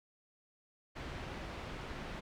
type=low-pass noise; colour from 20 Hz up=pink; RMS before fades=-44 dBFS; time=0.95-2.21 s; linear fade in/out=20 ms; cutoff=3000 Hz; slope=12 dB/octave; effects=none